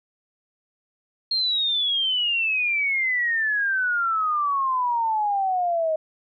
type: exponential sweep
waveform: sine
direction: down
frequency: 4246 to 622.3 Hz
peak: -20 dBFS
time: 1.31-5.96 s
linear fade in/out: 5 ms
effects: none